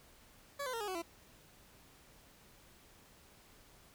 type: tone with pitch steps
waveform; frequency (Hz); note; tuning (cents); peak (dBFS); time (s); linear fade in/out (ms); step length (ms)
20% pulse; 566 / 510.1 / 459.7 / 414.3 / 373.4 / 336.5; C#5 / C5 / A#4 / G#4 / F#4 / E4; +36 / -44 / -24 / -4 / +16 / +36; -33; 0.59-1.022; 10; 72
effects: pink hiss -62 dBFS RMS until 3.94 s